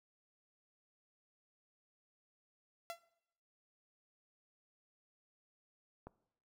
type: tone with exponential decay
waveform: sawtooth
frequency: 678 Hz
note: E5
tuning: 49 cents sharp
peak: -35 dBFS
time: 2.9-3.01 s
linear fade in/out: 0 ms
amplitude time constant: 23 ms
type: click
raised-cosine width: 1 ms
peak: -34 dBFS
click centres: 6.07 s
effects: noise-tail reverb RT60 0.8 s tail -20 dB re dry